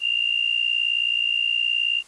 sine tone with amplitude modulation, 2794 Hz, F7, in tune, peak -16 dBFS, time 0-2.03 s, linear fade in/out 50 ms, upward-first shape sine, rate 59 Hz, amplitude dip 80%, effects white hiss -51 dBFS RMS until 2.07 s + resampled to 22050 Hz

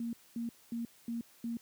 sine tone bursts, 233.1 Hz, A#3, in tune, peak -34 dBFS, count 5, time 0-1.57 s, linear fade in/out 2 ms, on 130 ms, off 230 ms, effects white hiss -62 dBFS RMS until 1.61 s + high-pass 80 Hz 12 dB/octave

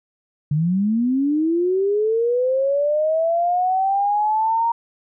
sine linear sweep, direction up, 142.6 to 936 Hz, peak -16 dBFS, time 0.51-4.72 s, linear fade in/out 5 ms, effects none

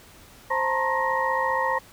sine tone cluster, 525 / 891 / 946 / 1072 / 1877 Hz, C5 / A5 / A#5 / C6 / A#6, +6 / +22 / +25 / +42 / +11 cents, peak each -28 dBFS, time 0.5-1.79 s, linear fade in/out 10 ms, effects pink hiss -50 dBFS RMS until 1.92 s

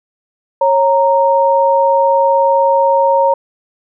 sine tone pair together, 548.1 / 929 Hz, C#5 / A#5, -20 / -6 cents, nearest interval major sixth, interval 914 cents, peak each -11 dBFS, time 0.61-3.34 s, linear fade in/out 5 ms, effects none

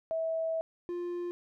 sine / triangle tone pair in turn, 650 / 350.5 Hz, E5 / F4, -24 / +6 cents, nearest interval major seventh, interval 1070 cents, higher first, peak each -29 / -31 dBFS, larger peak first, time 0.11-0.61 / 0.89-1.31 s, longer first, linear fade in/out 0 ms, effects none

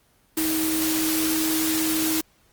sine tone in noise, 317.8 Hz, D#4, 37 cents sharp, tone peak -23 dBFS, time 0.37-2.21 s, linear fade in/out 5 ms, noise white, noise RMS -26 dBFS, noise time 0.37-2.21 s, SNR 0 dB, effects pink hiss -61 dBFS RMS until 2.52 s + Opus 24 kbps

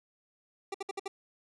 25% pulse tone bursts, 392 Hz, G4, in tune, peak -30 dBFS, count 5, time 0.72-1.08 s, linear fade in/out 5 ms, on 24 ms, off 60 ms, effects resampled to 22050 Hz + 12-bit

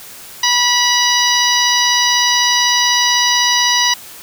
harmonic tone, 976 Hz, B5, 21 cents flat, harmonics 1 / 2 / 3 / 4 / 5 / 6, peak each -18 / -18 / -18 / -18 / -18 / -18 dBFS, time 0.43-3.94 s, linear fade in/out 5 ms, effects white hiss -35 dBFS RMS until 4.22 s

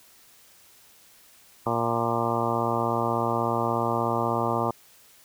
harmonic tone with a mistuned harmonic, 116.54 Hz, A#2, in tune, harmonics 1 / 2 / 3 / 4 / 5 / 6 / 7 / 8 / 9 / 10, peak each -32 / -32 / -32 / -32 / -32 / -32 / -32 / -32 / -32 / -32 dBFS, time 1.66-4.71 s, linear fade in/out 5 ms, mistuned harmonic 10, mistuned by +35 cents, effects white hiss -55 dBFS RMS until 5.24 s

